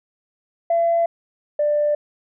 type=tone pair in turn; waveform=sine; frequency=676 / 592.1 Hz; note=E5 / D5; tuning=+43 / +14 cents; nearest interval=major second; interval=229 cents; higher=first; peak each=-14 / -15 dBFS; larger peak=first; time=0.7-1.06 / 1.59-1.95 s; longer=neither; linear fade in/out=5 ms; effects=tanh soft clip ceiling -11 dBFS